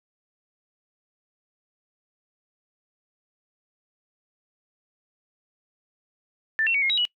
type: tone with pitch steps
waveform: sine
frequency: 1772 / 2715 / 2250 / 2145 / 3841 / 2928 Hz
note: A6 / F7 / C#7 / C7 / B7 / F#7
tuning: +12 / -50 / +25 / +42 / -49 / -19 cents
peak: -20 dBFS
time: 6.59-7.052 s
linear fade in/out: 0 ms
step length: 77 ms
effects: noise-tail reverb RT60 0.1 s tail -22 dB re dry